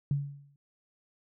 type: tone with exponential decay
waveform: sine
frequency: 141.8 Hz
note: C#3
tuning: 40 cents sharp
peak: -23 dBFS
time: 0.11-0.56 s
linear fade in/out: 2 ms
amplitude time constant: 96 ms
effects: none